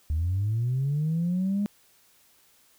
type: linear sweep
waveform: sine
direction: up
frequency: 73.42 to 207.7 Hz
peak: -22 dBFS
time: 0.1-1.66 s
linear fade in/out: 0 ms
effects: tanh soft clip ceiling -20 dBFS + white hiss -61 dBFS RMS until 2.78 s